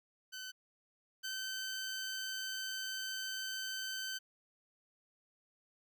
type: tone pair in turn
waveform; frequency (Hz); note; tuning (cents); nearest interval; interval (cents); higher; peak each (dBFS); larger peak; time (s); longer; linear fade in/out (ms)
15% pulse; 1521 / 1537.8; F#6 / G6; +47 / -34; unison; 19; second; -37 / -32; second; 0.32-0.52 / 1.23-4.19; second; 20
effects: none